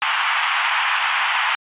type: band-pass noise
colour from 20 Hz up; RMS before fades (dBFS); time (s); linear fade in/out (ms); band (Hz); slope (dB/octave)
pink; -20; 0.02-1.55; 0; 850 to 3200; 48
effects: resampled to 8000 Hz